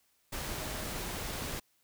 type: tone in noise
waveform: sine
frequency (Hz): 622.3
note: D#5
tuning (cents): 0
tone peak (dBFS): -48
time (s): 0.6-0.84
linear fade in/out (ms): 10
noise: pink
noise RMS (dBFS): -38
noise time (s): 0.32-1.6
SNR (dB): -13
effects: white hiss -72 dBFS RMS until 1.83 s